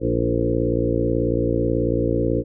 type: harmonic tone with a mistuned harmonic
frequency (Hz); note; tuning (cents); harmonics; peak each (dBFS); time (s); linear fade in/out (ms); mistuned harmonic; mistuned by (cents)
58.27; A#1; 0; 1 / 2 / 3 / 4 / 5 / 6 / 7 / 8 / 9; -27 / -25 / -31 / -30 / -25 / -26 / -29 / -25 / -27; 0-2.44; 50; 6; -26
effects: none